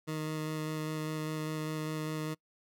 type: tone with vibrato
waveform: 20% pulse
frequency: 155.56 Hz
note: D#3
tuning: in tune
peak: -29 dBFS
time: 0.07-2.35 s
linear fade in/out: 20 ms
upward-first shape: square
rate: 5 Hz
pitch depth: 8 cents each way
effects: noise-tail reverb RT60 0.1 s tail -25 dB re dry